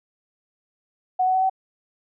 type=tone with pitch steps; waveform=sine; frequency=740 / 746.9 / 753.8 / 760.8 Hz; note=F#5 / F#5 / F#5 / F#5; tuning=0 / +16 / +32 / +48 cents; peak=-17 dBFS; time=1.19-1.498 s; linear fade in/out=10 ms; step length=77 ms; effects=none